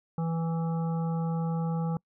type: harmonic tone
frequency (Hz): 164.81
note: E3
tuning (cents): 0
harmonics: 1 / 3 / 5 / 7 / 8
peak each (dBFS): -27 / -39 / -39 / -47 / -48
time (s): 0.18-1.97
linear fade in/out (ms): 2
effects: noise-tail reverb RT60 0.1 s tail -26 dB re dry